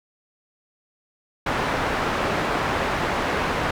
white low-pass noise, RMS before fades -24 dBFS, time 1.46-3.71 s, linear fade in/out 5 ms, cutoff 1400 Hz, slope 12 dB/octave, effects none

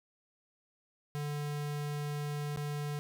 square tone with dropouts, 146.83 Hz, D3, in tune, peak -35 dBFS, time 1.15-2.99 s, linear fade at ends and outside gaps 0 ms, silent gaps 2.561-2.573 s, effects none

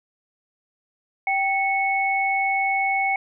sine tone pair together, 780 / 2206 Hz, G5 / C#7, -9 / -9 cents, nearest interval octave + tritone, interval 1800 cents, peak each -22 / -22 dBFS, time 1.27-3.16 s, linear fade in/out 2 ms, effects none

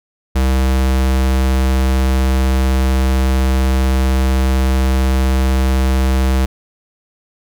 square tone, 65.41 Hz, C2, in tune, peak -12 dBFS, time 0.35-6.46 s, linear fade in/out 10 ms, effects none

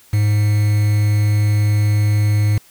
triangle tone with quantisation, 104.6 Hz, G#2, 13 cents sharp, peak -10 dBFS, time 0.13-2.58 s, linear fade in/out 5 ms, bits 5, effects white hiss -49 dBFS RMS until 2.7 s

